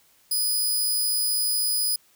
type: tone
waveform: 10% pulse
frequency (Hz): 4978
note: D#8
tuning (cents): 0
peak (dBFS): -15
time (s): 0.31-1.96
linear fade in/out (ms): 5
effects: white hiss -60 dBFS RMS until 2.15 s